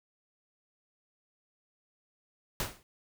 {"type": "noise with exponential decay", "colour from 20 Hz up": "pink", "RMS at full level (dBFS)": -29, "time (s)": [2.6, 2.83], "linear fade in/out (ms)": 1, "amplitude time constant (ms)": 50, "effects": []}